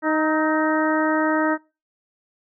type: harmonic tone with a mistuned harmonic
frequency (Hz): 311.1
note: D#4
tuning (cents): 0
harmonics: 1 / 2 / 3 / 4 / 5 / 6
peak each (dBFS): -21 / -24 / -26 / -27 / -28 / -29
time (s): 0.02-1.58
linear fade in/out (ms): 50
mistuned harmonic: 4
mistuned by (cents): +35
effects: noise-tail reverb RT60 0.3 s tail -24 dB re dry